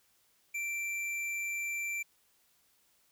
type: tone with hard clipping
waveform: triangle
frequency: 2349 Hz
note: D7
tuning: in tune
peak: -35 dBFS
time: 0.54-2.03 s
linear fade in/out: 10 ms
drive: 14 dB
effects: white hiss -70 dBFS RMS until 3.11 s